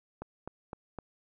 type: click train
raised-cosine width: 1 ms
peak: -25 dBFS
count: 4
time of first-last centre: 0.22-0.987 s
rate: 3.91 Hz
effects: none